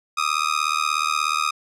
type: tone with amplitude modulation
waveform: sawtooth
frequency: 1244.5 Hz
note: D#6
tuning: in tune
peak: -12 dBFS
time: 0.17-1.51 s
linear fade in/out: 10 ms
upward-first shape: sine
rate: 76.7 Hz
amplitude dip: 100%
effects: low-pass 8000 Hz 12 dB/octave